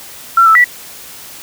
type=tone with pitch steps; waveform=sine; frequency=1355 / 1317 / 1954 Hz; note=E6 / E6 / B6; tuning=+47 / -2 / -19 cents; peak=-4 dBFS; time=0.37-0.643 s; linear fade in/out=5 ms; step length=91 ms; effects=white hiss -33 dBFS RMS until 1.42 s